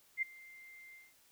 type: tone with ADSR envelope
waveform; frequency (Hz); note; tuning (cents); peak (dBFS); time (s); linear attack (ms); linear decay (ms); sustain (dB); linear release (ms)
sine; 2093; C7; 0; -29; 0.17-1.14; 51; 12; -23; 200
effects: white hiss -67 dBFS RMS until 1.31 s